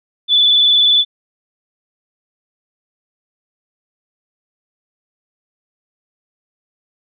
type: tone with vibrato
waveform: sine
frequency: 3477 Hz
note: A7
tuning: 21 cents flat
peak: -8 dBFS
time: 0.28-1.05 s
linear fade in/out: 50 ms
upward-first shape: triangle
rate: 20 Hz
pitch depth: 35 cents each way
effects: none